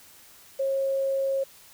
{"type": "tone", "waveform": "sine", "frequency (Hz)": 542, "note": "C#5", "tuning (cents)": -39, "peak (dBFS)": -23, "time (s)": [0.59, 1.44], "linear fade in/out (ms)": 10, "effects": ["white hiss -52 dBFS RMS until 1.73 s"]}